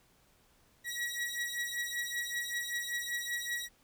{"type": "beating tone pair", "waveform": "sawtooth", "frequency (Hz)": [1914, 1919.2], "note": ["A#6", "A#6"], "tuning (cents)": [45, 50], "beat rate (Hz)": 5.2, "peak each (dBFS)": [-34, -34], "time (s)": [0.84, 3.69], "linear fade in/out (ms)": 50, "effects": ["pink hiss -67 dBFS RMS until 3.83 s"]}